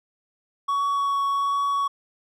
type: tone with vibrato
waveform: triangle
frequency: 1120 Hz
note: C#6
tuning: 18 cents sharp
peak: -19 dBFS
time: 0.68-1.88 s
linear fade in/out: 10 ms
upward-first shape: triangle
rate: 1.3 Hz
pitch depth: 9 cents each way
effects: none